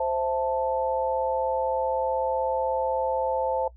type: chord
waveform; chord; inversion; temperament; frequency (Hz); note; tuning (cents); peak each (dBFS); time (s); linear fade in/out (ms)
sine; A minor; first; equal; 523.3 / 659.3 / 880; C5 / E5 / A5; 0 / 0 / 0; -26 / -31 / -27; 0-3.68; 5
effects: noise-tail reverb RT60 0.1 s tail -20 dB re dry + added 60 Hz sine -46 dBFS peak until 3.76 s